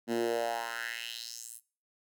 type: tone with high-pass filter sweep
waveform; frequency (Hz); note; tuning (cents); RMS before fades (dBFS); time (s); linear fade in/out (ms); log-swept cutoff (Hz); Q
10% pulse; 116.6; A#2; +1; -35; 0.07-1.61; 50; 240 to 11000; 3.2
effects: noise-tail reverb RT60 0.4 s tail -22 dB re dry